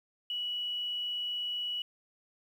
sine tone with quantisation, 2936 Hz, F#7, 14 cents flat, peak -32 dBFS, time 0.3-1.82 s, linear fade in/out 2 ms, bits 10, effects none

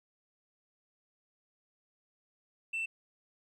sine tone, 2674 Hz, E7, 24 cents sharp, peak -30 dBFS, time 2.73-2.86 s, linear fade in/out 10 ms, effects tanh soft clip ceiling -31 dBFS + 12-bit

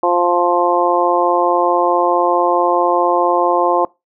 harmonic tone, 175.4 Hz, F3, 8 cents sharp, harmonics 2 / 3 / 4 / 5 / 6, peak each -18 / -18 / -18 / -18 / -18 dBFS, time 0.03-3.85 s, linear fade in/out 2 ms, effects noise-tail reverb RT60 0.2 s tail -21 dB re dry

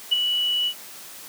sine tone with ADSR envelope, 2947 Hz, F#7, 8 cents flat, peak -13 dBFS, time 0.11-0.74 s, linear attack 19 ms, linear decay 13 ms, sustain -7 dB, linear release 71 ms, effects white hiss -41 dBFS RMS until 1.28 s + high-pass 150 Hz 12 dB/octave

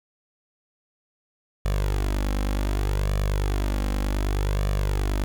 sawtooth tone with flanger, 49.48 Hz, G1, 17 cents sharp, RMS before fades -24 dBFS, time 1.65-5.24 s, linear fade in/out 0 ms, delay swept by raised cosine 1.7 to 3.8 ms, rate 0.66 Hz, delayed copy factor +0.65, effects 9-bit

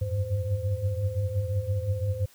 sine tone cluster, 86.8 / 96.3 / 102.1 / 516 Hz, F2 / G2 / G#2 / C5, -10 / -30 / -29 / -24 cents, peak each -34 / -30 / -28 / -35 dBFS, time 0.01-2.26 s, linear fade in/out 10 ms, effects white hiss -57 dBFS RMS until 2.34 s

